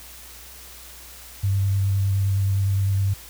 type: tone with vibrato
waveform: sine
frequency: 98 Hz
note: G2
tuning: in tune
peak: -18 dBFS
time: 1.43-3.14 s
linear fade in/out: 10 ms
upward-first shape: sine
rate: 9.7 Hz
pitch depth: 17 cents each way
effects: added 60 Hz sine -47 dBFS peak until 3.29 s + white hiss -43 dBFS RMS until 3.29 s